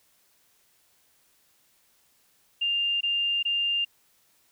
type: tone bursts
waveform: sine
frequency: 2800 Hz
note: F7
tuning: 4 cents sharp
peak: -23 dBFS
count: 3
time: 2.61-3.85 s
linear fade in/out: 10 ms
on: 400 ms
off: 20 ms
effects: white hiss -65 dBFS RMS until 4.51 s